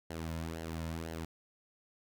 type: tone with flanger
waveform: sawtooth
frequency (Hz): 81.6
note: E2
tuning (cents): -17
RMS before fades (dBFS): -40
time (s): 0.1-1.25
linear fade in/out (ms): 5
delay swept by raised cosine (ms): 0.82 to 2.62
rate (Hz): 2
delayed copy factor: -0.65
effects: none